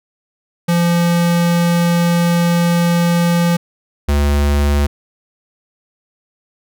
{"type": "tone pair in turn", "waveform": "square", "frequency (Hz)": [171.8, 72.07], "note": ["F3", "D2"], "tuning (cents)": [-28, -32], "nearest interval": "octave + minor third", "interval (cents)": 1504, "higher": "first", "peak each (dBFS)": -12, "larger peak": "neither", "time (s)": [[0.68, 3.57], [4.08, 4.87]], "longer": "first", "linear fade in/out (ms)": 10, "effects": []}